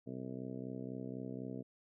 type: harmonic tone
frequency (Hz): 64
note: C2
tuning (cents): -38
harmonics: 2 / 3 / 4 / 5 / 6 / 7 / 8 / 9 / 10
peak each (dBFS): -48 / -47 / -45 / -52 / -52 / -50 / -58 / -59 / -56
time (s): 0.06-1.63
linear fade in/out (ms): 20
effects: none